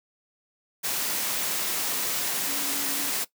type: tone in noise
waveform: sine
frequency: 279.8 Hz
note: C#4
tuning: 16 cents sharp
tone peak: -38 dBFS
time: 2.47-3.12 s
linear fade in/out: 20 ms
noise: white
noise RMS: -28 dBFS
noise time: 0.83-3.25 s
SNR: -13 dB
effects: noise-tail reverb RT60 0.1 s tail -17 dB re dry + high-pass 150 Hz 12 dB/octave